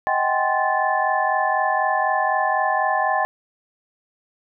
sine tone cluster, 631 / 758 / 802 / 1046 / 1746 Hz, D#5 / F#5 / G5 / C6 / A6, +24 / +42 / +39 / -1 / -14 cents, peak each -26 / -23 / -23 / -24 / -25 dBFS, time 0.07-3.25 s, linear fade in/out 0 ms, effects none

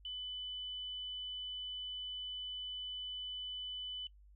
sine tone, 3000 Hz, F#7, 23 cents sharp, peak -40 dBFS, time 0.05-4.07 s, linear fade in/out 2 ms, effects noise-tail reverb RT60 0.1 s tail -21 dB re dry + added 50 Hz sine -58 dBFS peak until 4.35 s

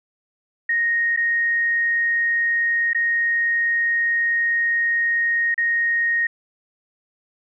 sine tone with dropouts, 1864.7 Hz, A#6, in tune, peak -17 dBFS, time 0.69-6.27 s, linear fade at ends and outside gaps 5 ms, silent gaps 1.164-1.172 / 2.933-2.947 / 5.544-5.578 s, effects none

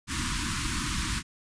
pink band-stop noise, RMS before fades -30 dBFS, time 0.07-1.23 s, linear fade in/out 50 ms, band 340 to 960 Hz, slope 96 dB/octave, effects resampled to 22050 Hz

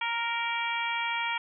harmonic tone, 466.2 Hz, A#4, in tune, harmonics 2 / 3 / 4 / 5 / 6 / 7, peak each -32 / -37 / -37 / -32 / -40 / -38 dBFS, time 0.01-1.38 s, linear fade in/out 5 ms, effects none

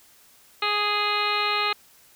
harmonic tone, 415.3 Hz, G#4, in tune, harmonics 1 / 2 / 3 / 4 / 5 / 6 / 7 / 8 / 9 / 10, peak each -33 / -31 / -26 / -36 / -31 / -29 / -33 / -40 / -32 / -31 dBFS, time 0.62-1.73 s, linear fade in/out 5 ms, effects white hiss -55 dBFS RMS until 2.15 s

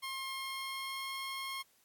15% pulse tone with pitch glide, 1068 to 1076 Hz, C6 to C6, +35 to +48 cents, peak -32 dBFS, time 0.02-1.63 s, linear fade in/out 20 ms, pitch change +13 cents, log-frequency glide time 0.22-1.1 s, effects white hiss -70 dBFS RMS until 1.84 s + AAC 64 kbps

